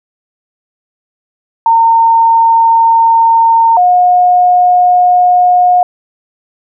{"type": "tone pair in turn", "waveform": "sine", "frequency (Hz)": [913, 719.6], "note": ["A#5", "F#5"], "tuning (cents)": [-36, -48], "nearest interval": "major third", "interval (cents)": 412, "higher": "first", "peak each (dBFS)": -4, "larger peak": "neither", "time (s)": [[1.66, 3.77], [3.77, 5.83]], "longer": "first", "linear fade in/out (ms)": 2, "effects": []}